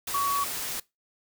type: tone in noise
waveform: sine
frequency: 1126 Hz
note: C#6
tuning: 27 cents sharp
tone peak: -24 dBFS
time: 0.14-0.44 s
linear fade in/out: 5 ms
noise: white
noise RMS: -33 dBFS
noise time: 0.07-0.8 s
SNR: +6 dB
effects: noise-tail reverb RT60 0.2 s tail -21 dB re dry